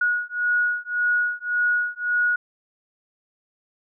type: beating tone pair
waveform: sine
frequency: 1453 / 1454.8 Hz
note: F#6 / F#6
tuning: -32 / -30 cents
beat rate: 1.8 Hz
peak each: -23 dBFS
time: 0.01-2.36 s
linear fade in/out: 5 ms
effects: none